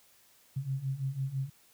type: beating tone pair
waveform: sine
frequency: 131.2 / 137.2 Hz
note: C3 / C#3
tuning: +5 / -17 cents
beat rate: 6 Hz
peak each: -36 / -33 dBFS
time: 0.56-1.5 s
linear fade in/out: 10 ms
effects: white hiss -63 dBFS RMS until 1.73 s